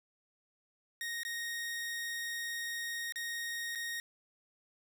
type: tone with dropouts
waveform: sawtooth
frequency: 1864.7 Hz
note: A#6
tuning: in tune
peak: -33 dBFS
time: 1.01-4 s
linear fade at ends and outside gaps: 1 ms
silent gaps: 1.233-1.25 / 3.123-3.158 / 3.751-3.756 s
effects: none